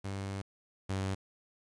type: tone pair in turn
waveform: sawtooth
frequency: 98 / 96.26 Hz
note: G2 / G2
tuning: 0 / -31 cents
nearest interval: unison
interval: 31 cents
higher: first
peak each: -32 / -28 dBFS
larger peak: second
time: 0.04-0.42 / 0.89-1.15 s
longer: first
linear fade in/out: 10 ms
effects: resampled to 22050 Hz + 10-bit